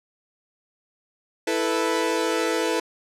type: chord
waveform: sawtooth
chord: E suspended fourth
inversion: none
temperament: equal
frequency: 329.6 / 440 / 493.9 Hz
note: E4 / A4 / B4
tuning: 0 / 0 / 0 cents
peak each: -22 dBFS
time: 1.47-2.8 s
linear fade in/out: 5 ms
effects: low-pass 10000 Hz 12 dB/octave